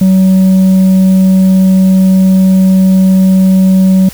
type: tone with tanh clipping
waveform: triangle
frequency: 188.7 Hz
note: F#3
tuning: 34 cents sharp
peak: -4 dBFS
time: 0.01-4.09 s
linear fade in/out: 5 ms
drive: 8 dB
effects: added 55 Hz sine -33 dBFS peak until 4.13 s + white hiss -31 dBFS RMS until 4.13 s